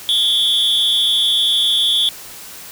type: tone with amplitude modulation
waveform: triangle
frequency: 3417 Hz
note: G#7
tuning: 49 cents sharp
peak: -7 dBFS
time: 0.09-2.09 s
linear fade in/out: 0 ms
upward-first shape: sine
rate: 253 Hz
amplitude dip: 95%
effects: white hiss -35 dBFS RMS until 2.71 s